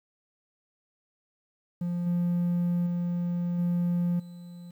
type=tone with level steps; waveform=triangle; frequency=174.61 Hz; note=F3; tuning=in tune; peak=-25 / -21 / -24 / -21 / -39 dBFS; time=1.81-4.71 s; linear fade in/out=5 ms; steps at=2.06 / 2.86 / 3.58 / 4.19 s; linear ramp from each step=10 ms; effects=tanh soft clip ceiling -17 dBFS + 10-bit